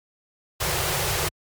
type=band-stop noise; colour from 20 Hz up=pink; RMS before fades=-24 dBFS; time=0.6-1.29 s; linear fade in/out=10 ms; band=170 to 340 Hz; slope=96 dB/octave; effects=high-pass 60 Hz 12 dB/octave + MP3 96 kbps